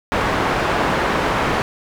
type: low-pass noise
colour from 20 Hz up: white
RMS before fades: -19 dBFS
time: 0.12-1.62 s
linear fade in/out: 0 ms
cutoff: 1300 Hz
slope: 12 dB/octave
effects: none